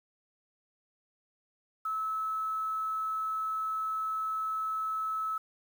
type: tone with quantisation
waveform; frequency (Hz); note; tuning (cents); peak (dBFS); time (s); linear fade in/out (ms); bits
sine; 1300; E6; -24; -30; 1.85-5.38; 5; 9
effects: none